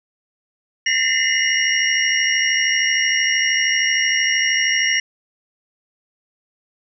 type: tone cluster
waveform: sine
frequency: 1816 / 2018 / 2091 / 2876 / 5610 Hz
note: A#6 / B6 / C7 / F#7 / F8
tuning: -46 / +37 / -2 / -50 / +7 cents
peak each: -22 dBFS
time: 0.86-5 s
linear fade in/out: 5 ms
effects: none